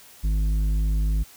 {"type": "tone with tanh clipping", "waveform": "triangle", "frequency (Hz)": 51.91, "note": "G#1", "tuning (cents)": 0, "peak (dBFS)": -21, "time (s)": [0.23, 1.24], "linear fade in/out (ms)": 20, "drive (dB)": 13, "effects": ["white hiss -49 dBFS RMS until 1.36 s"]}